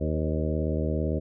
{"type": "harmonic tone with a mistuned harmonic", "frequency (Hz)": 77.78, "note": "D#2", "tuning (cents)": 0, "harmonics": [1, 2, 3, 4, 5, 6, 7, 8], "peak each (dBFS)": [-28, -31, -33, -34, -35, -36, -36, -37], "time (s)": [0, 1.2], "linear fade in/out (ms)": 20, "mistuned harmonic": 6, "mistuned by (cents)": 33, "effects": []}